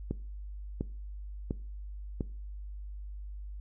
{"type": "click train", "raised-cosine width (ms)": 3, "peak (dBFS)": -19, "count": 4, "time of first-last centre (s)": [0.11, 2.208], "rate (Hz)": 1.43, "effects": ["noise-tail reverb RT60 0.4 s tail -20 dB re dry", "added 50 Hz sine -39 dBFS peak until 3.6 s"]}